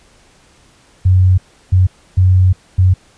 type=tone bursts at uneven times; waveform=sine; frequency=92.5 Hz; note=F#2; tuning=in tune; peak=-6 dBFS; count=4; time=1.05-1.38 / 1.72-1.87 / 2.17-2.53 / 2.78-2.94 s; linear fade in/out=10 ms; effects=pink hiss -49 dBFS RMS until 3.17 s + resampled to 22050 Hz